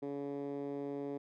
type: tone with band-pass filter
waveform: 10% pulse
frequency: 141.5 Hz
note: C#3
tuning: 36 cents sharp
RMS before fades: -40 dBFS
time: 0.02-1.18 s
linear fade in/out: 10 ms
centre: 350 Hz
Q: 2.6
effects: none